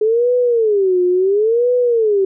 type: tone with vibrato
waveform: sine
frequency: 421.3 Hz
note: G#4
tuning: 25 cents sharp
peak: -11 dBFS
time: 0.01-2.25 s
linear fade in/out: 5 ms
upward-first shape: sine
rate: 0.72 Hz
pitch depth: 280 cents each way
effects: none